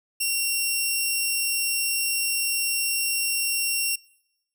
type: tone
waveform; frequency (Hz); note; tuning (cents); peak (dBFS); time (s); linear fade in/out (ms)
10% pulse; 2741; F7; -33; -14; 0.2-3.96; 10
effects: noise-tail reverb RT60 0.9 s tail -25 dB re dry